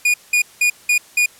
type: tone bursts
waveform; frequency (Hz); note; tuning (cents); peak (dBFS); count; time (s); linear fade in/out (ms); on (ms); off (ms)
45% pulse; 2446; D#7; -30; -12; 5; 0.05-1.26; 5; 90; 190
effects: white hiss -46 dBFS RMS until 1.39 s + low-pass 12000 Hz 12 dB/octave